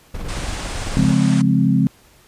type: noise with tremolo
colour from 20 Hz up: brown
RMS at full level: -24 dBFS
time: 0.14-1.12 s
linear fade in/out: 5 ms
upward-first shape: sine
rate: 18 Hz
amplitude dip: 45%
type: band-pass noise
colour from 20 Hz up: pink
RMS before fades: -32 dBFS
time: 0.28-1.42 s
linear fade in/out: 10 ms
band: 490 to 9700 Hz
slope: 96 dB/octave
type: chord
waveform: sine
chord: Db major seventh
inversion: none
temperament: equal with one note detuned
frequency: 138.59 / 174.61 / 210.1 / 261.6 Hz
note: Db3 / F3 / Ab3 / C4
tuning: 0 / 0 / +20 / 0 cents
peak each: -18 dBFS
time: 0.97-1.87 s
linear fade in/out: 0 ms
effects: pink hiss -51 dBFS RMS until 2.27 s + resampled to 32000 Hz